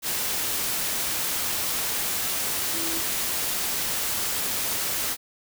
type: tone in noise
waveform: sine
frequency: 329.6 Hz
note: E4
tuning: in tune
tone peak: -34 dBFS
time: 2.71-3.02 s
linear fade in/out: 50 ms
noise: white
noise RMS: -27 dBFS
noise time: 0.02-5.17 s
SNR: -10 dB
effects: none